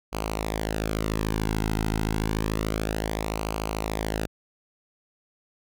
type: tone with flanger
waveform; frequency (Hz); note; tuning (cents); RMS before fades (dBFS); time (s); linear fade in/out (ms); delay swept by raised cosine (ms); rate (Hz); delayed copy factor
sawtooth; 53.6; A1; -45; -28; 0.12-4.27; 20; 0.55 to 1.75; 0.29; -0.7
effects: none